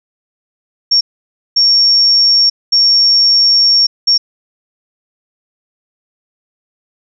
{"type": "tone bursts at uneven times", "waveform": "sine", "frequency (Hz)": 5510, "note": "F8", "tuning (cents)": -24, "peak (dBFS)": -6, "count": 4, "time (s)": [[0.91, 1.01], [1.56, 2.5], [2.72, 3.87], [4.07, 4.18]], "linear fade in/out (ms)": 10, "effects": []}